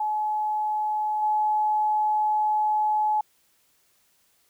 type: tone with level steps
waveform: sine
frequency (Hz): 852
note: G#5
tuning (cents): +44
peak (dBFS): -23 / -20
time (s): 0-3.21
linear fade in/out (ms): 5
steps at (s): 1.22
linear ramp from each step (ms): 10
effects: white hiss -65 dBFS RMS until 4.49 s